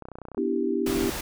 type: clicks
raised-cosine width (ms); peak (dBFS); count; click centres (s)
1; -25; 12; 0.023 / 0.054 / 0.086 / 0.117 / 0.155 / 0.186 / 0.217 / 0.253 / 0.285 / 0.317 / 0.347 / 0.378
type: chord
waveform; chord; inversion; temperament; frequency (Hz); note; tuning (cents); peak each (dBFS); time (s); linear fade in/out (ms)
sine; E minor seventh; second; equal; 246.9 / 293.7 / 329.6 / 392; B3 / D4 / E4 / G4; 0 / 0 / 0 / 0; -29 / -30 / -29 / -27; 0.37-1.1; 5
type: noise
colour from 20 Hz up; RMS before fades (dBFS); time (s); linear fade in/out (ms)
pink; -32; 0.86-1.21; 5
effects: none